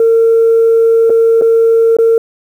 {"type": "tone with dropouts", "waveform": "sine", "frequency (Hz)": 455.7, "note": "A#4", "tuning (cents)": -39, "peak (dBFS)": -4, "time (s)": [0, 2.18], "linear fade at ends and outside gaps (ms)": 2, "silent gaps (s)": [[1.097, 1.102], [1.413, 1.42], [1.968, 1.986]], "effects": ["tanh soft clip ceiling -2 dBFS", "7-bit"]}